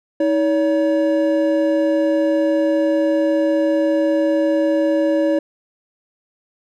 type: tone pair together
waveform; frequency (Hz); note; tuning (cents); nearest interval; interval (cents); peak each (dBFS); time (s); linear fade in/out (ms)
triangle; 318.2 / 567; D#4 / C#5; +39 / +39; minor seventh; 1000; -15; 0.2-5.39; 5
effects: none